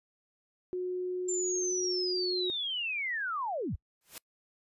sine tone, 363.8 Hz, F#4, 29 cents flat, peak -31 dBFS, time 0.73-2.5 s, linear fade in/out 0 ms
sine linear sweep, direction down, 7340 to 35.99 Hz, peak -31 dBFS, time 1.28-3.76 s, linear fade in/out 10 ms
white noise with exponential growth, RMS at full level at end -39 dBFS, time 4.01-4.18 s, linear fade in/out 2 ms, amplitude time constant 35 ms
effects noise-tail reverb RT60 0.1 s tail -26 dB re dry + resampled to 32000 Hz

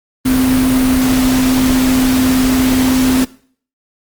sine tone in noise, 258.1 Hz, C4, 23 cents flat, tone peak -10 dBFS, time 0.25-3.25 s, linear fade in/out 10 ms, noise pink, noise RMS -19 dBFS, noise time 0.25-3.25 s, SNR +6 dB, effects noise-tail reverb RT60 0.5 s tail -19 dB re dry + Opus 32 kbps

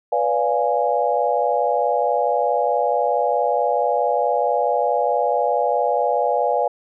sine chord, B diminished seventh, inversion none, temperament equal with one note detuned, 493.9 / 573.9 / 698.5 / 830.6 Hz, B4 / D5 / F5 / Ab5, 0 / -40 / 0 / 0 cents, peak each -22 dBFS, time 0.12-6.68 s, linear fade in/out 5 ms, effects none

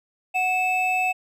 triangle tone pair together, 740 / 2620 Hz, F#5 / E7, 0 / -11 cents, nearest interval octave + minor seventh, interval 2189 cents, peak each -21 dBFS, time 0.34-1.13 s, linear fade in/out 20 ms, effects none

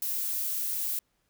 violet noise, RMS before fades -31 dBFS, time 0.02-0.99 s, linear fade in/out 2 ms, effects pink hiss -74 dBFS RMS until 1.29 s

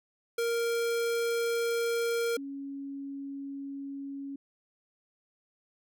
square / sine tone pair in turn, 466.2 / 277.2 Hz, A#4 / C#4, 0 / 0 cents, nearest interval major sixth, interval 900 cents, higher first, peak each -28 / -36 dBFS, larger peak first, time 0.38-2.37 / 2.37-4.36 s, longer neither, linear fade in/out 5 ms, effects none

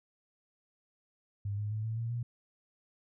sine tone with pitch steps, 101.2 / 104.59 / 108.09 / 111.71 / 115.45 / 119.31 Hz, G#2 / G#2 / A2 / A2 / A#2 / A#2, -44 / +13 / -30 / +27 / -16 / +41 cents, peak -32 dBFS, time 1.45-2.23 s, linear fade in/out 5 ms, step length 130 ms, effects none

